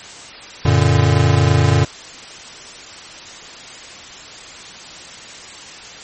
square chord, Gb augmented, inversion none, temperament just, 92.5 / 115.62 / 144.53 Hz, Gb2 / Bb2 / D3, 0 / -14 / -27 cents, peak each -16 dBFS, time 0.65-1.85 s, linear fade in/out 5 ms, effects white hiss -35 dBFS RMS until 6.03 s + MP3 32 kbps

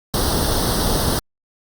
pink noise with comb filter, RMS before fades -19 dBFS, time 0.14-1.19 s, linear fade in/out 0 ms, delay 0.21 ms, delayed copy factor +0.85, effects Opus 48 kbps

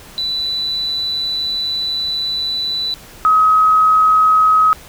sine tone pair in turn, 3976 / 1270.2 Hz, B7 / D#6, +11 / +35 cents, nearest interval octave + minor sixth, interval 1976 cents, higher first, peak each -17 / -8 dBFS, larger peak second, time 0.18-2.94 / 3.25-4.73 s, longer first, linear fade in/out 0 ms, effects pink hiss -39 dBFS RMS until 4.88 s

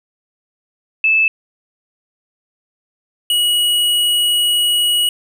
sine / square tone pair in turn, 2622 / 2912 Hz, E7 / F#7, -10 / -28 cents, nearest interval major second, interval 182 cents, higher second, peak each -10 / -13 dBFS, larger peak first, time 1.04-1.28 / 3.3-5.09 s, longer second, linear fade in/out 2 ms, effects none

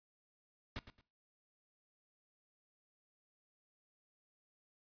pink noise with echo, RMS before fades -42 dBFS, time 0.76-0.79 s, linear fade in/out 0 ms, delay 110 ms, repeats 2, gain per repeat -12 dB, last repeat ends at 1.01 s, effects noise-tail reverb RT60 0.4 s tail -21 dB re dry + resampled to 11025 Hz

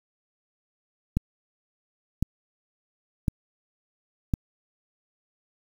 click train, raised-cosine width 5 ms, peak -10 dBFS, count 4, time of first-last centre 1.17-4.338 s, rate 0.947 Hz, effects 7-bit

